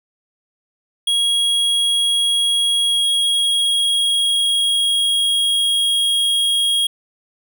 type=tone with pitch glide; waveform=square; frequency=3300 to 3279 Hz; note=G#7 to G#7; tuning=-12 to -23 cents; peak=-15 dBFS; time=1.07-6.87 s; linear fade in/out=5 ms; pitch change=-11 cents; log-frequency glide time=2.84-6.07 s; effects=none